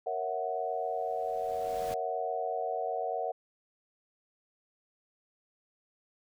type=chord; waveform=sine; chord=F# dominant seventh; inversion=first; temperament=equal; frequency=466.2 / 554.4 / 659.3 / 740 Hz; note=A#4 / C#5 / E5 / F#5; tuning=0 / 0 / 0 / 0 cents; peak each=-37 / -39 / -36 / -34 dBFS; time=0.06-3.32 s; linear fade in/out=10 ms
type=noise with exponential growth; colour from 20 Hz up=pink; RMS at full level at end=-43 dBFS; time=0.51-1.94 s; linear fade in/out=0 ms; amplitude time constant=310 ms
effects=none